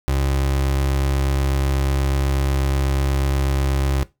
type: tone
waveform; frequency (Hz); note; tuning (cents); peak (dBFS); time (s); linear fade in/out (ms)
30% pulse; 68.2; C#2; -28; -15; 0.08-4.03; 0
effects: noise-tail reverb RT60 0.2 s tail -17 dB re dry